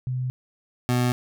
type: tone pair in turn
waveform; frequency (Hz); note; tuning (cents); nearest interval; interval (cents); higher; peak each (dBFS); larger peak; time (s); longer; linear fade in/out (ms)
sine / 25% pulse; 127.3 / 123.68; C3 / B2; -47 / +3; unison; 50; first; -24 / -16; second; 0.07-0.3 / 0.89-1.12; neither; 0
effects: none